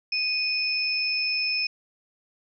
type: tone pair together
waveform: sine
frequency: 2489 / 5254 Hz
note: D#7 / E8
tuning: 0 / -7 cents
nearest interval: octave + minor second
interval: 1293 cents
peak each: -26 dBFS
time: 0.12-1.67 s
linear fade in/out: 5 ms
effects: none